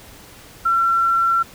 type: tone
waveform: sine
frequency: 1356 Hz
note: E6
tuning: 49 cents sharp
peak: -14 dBFS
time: 0.65-1.43 s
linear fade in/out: 10 ms
effects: pink hiss -43 dBFS RMS until 1.54 s